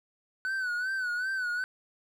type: tone with vibrato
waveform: triangle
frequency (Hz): 1500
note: F#6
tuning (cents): +23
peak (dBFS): -27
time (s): 0.45-1.64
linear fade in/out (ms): 0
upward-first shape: sine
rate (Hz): 2.6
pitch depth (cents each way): 76
effects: none